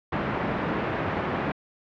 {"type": "band-pass noise", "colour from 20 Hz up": "pink", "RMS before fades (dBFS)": -28, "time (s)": [0.12, 1.52], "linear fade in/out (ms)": 5, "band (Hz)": [120, 1900], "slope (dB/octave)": 12, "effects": ["low-pass 3000 Hz 12 dB/octave"]}